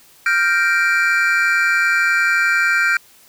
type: chord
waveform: triangle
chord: G minor seventh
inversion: third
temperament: equal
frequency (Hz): 1396.9 / 1568 / 1864.7 / 2349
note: F6 / G6 / Bb6 / D7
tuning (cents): 0 / 0 / 0 / 0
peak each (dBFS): -16 / -16 / -22 / -18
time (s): 0.26-2.97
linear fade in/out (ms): 2
effects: white hiss -49 dBFS RMS until 3.28 s